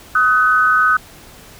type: tone pair together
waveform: sine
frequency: 1261.5 / 1505 Hz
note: D#6 / F#6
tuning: +23 / +29 cents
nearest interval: minor third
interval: 306 cents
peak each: -13 dBFS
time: 0.15-0.97 s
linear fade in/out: 5 ms
effects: pink hiss -41 dBFS RMS until 1.59 s

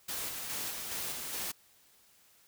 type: noise with tremolo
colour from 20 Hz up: white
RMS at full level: -37 dBFS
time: 0.08-1.52 s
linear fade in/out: 10 ms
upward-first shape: square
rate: 2.4 Hz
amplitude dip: 30%
effects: white hiss -64 dBFS RMS until 2.47 s

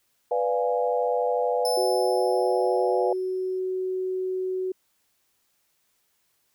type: chord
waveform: sine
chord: B diminished seventh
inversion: none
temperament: equal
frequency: 493.9 / 587.3 / 698.5 / 830.6 Hz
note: B4 / D5 / F5 / Ab5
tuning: 0 / 0 / 0 / 0 cents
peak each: -24 / -29 / -28 / -30 dBFS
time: 0.31-3.13 s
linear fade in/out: 5 ms
type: tone with exponential decay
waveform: sawtooth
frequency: 5274 Hz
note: E8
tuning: in tune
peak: -25 dBFS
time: 1.65-3.59 s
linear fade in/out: 2 ms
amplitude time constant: 420 ms
type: tone with pitch glide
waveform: sine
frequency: 369.7 to 372.7 Hz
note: F#4 to F#4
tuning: -1 to +13 cents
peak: -25 dBFS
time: 1.77-4.72 s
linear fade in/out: 5 ms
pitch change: +14 cents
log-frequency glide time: 2.52-3.37 s
effects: white hiss -70 dBFS RMS until 6.54 s

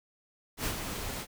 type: noise with ADSR envelope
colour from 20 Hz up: pink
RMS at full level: -31 dBFS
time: 0.57-1.27 s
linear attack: 83 ms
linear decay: 92 ms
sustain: -6 dB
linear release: 65 ms
effects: none

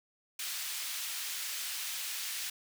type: high-pass noise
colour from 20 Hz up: pink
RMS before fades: -38 dBFS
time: 0.39-2.5 s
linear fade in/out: 5 ms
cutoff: 2500 Hz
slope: 12 dB/octave
effects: none

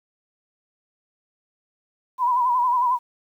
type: tone with vibrato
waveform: sine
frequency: 987.8 Hz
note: B5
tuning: in tune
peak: -17 dBFS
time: 2.18-2.99 s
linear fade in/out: 50 ms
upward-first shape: sine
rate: 11 Hz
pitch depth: 68 cents each way
effects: 9-bit

